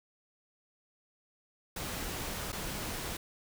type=noise with dropouts; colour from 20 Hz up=pink; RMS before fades=-38 dBFS; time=1.76-3.17 s; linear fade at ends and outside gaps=5 ms; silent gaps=2.521-2.527 s; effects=none